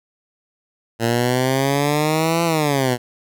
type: exponential two-way sweep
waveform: 10% pulse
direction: up then down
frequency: 114.4 to 170 to 120.4 Hz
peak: -8 dBFS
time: 0.99-2.98 s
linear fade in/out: 50 ms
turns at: 2.44 s
effects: none